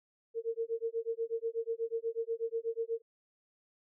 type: tone with tremolo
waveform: sine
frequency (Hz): 457.4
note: A#4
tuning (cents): -33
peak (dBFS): -29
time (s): 0.34-3.02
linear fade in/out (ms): 50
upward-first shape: sine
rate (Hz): 8.2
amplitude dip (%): 100
effects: none